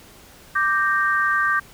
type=chord; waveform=sine; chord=G minor; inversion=second; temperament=equal with one note detuned; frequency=1174.7 / 1568 / 1851.8 Hz; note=D6 / G6 / Bb6; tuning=0 / 0 / -12 cents; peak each=-21 / -20 / -25 dBFS; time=0.55-1.6 s; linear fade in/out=10 ms; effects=pink hiss -47 dBFS RMS until 1.73 s